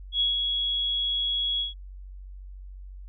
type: tone with ADSR envelope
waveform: sine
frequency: 3339 Hz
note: G#7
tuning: 9 cents sharp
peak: -20 dBFS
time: 0.12-1.74 s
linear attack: 82 ms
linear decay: 150 ms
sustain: -4 dB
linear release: 140 ms
effects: added 47 Hz sine -39 dBFS peak until 3.08 s